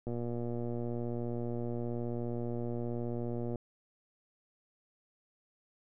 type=click train; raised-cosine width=2 ms; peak=-25 dBFS; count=416; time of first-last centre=0.07-3.557 s; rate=119 Hz; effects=none